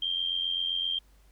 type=tone with amplitude modulation; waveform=sine; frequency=3180 Hz; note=G7; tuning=24 cents sharp; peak=-24 dBFS; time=0.02-0.99 s; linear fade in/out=5 ms; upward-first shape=sine; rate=87.7 Hz; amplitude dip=70%; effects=added 50 Hz sine -57 dBFS peak until 1.31 s + pink hiss -66 dBFS RMS until 1.31 s